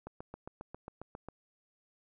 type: click train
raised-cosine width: 1 ms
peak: -29 dBFS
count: 10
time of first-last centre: 0.07-1.286 s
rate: 7.4 Hz
effects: none